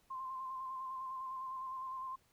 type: tone with vibrato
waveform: sine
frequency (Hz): 1046.5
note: C6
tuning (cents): 0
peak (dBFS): -40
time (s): 0.1-2.16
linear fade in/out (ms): 10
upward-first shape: square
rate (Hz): 9.9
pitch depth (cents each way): 23
effects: pink hiss -72 dBFS RMS until 2.32 s